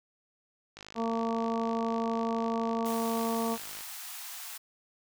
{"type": "click train", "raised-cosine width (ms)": 0.2, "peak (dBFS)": -27, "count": 159, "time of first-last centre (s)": [0.77, 3.808], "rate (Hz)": 52}
{"type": "harmonic tone", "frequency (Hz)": 228.2, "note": "A#3", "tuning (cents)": -37, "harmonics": [1, 2, 3, 4, 5], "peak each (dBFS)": [-31, -34, -36, -37, -38], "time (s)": [0.95, 3.58], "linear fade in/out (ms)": 50}
{"type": "high-pass noise", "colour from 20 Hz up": "white", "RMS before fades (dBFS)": -42, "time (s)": [2.85, 4.58], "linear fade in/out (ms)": 10, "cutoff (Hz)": 690, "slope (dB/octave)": 96}
{"effects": []}